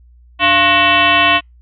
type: tone with frequency modulation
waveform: sine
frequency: 1865 Hz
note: A#6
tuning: in tune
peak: -8 dBFS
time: 0.39-1.41 s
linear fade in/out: 50 ms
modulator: 392 Hz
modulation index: 3.3
effects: added 60 Hz sine -42 dBFS peak until 1.61 s + Opus 48 kbps